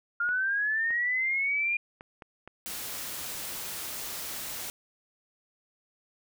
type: linear sweep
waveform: sine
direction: up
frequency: 1396.9 to 2425 Hz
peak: -25 dBFS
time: 0.2-1.77 s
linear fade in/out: 5 ms
type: clicks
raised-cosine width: 0.5 ms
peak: -29 dBFS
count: 5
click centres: 0.29 / 0.906 / 2.009 / 2.222 / 2.476 s
type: noise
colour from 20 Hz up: white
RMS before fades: -37 dBFS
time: 2.66-4.7 s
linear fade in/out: 0 ms
effects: none